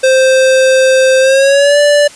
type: tone with pitch glide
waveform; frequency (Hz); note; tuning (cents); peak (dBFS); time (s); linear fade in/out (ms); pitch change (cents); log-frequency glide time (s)
square; 523.3 to 584; C5 to D5; 0 to -10; -6; 0.03-2.08; 10; +190; 1.2-1.79
effects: white hiss -35 dBFS RMS until 2.15 s + resampled to 22050 Hz